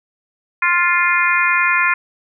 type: harmonic tone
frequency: 350.2 Hz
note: F4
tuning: 5 cents sharp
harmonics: 3 / 4 / 5 / 6 / 7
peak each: -19 / -19 / -19 / -19 / -19 dBFS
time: 0.62-1.94 s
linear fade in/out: 5 ms
effects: none